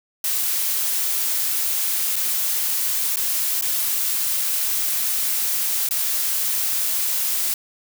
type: noise with dropouts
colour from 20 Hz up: blue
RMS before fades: -22 dBFS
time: 0.24-7.54 s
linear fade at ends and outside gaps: 2 ms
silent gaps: 2.158-2.163 / 3.16-3.169 / 3.612-3.622 / 5.889-5.909 s
effects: none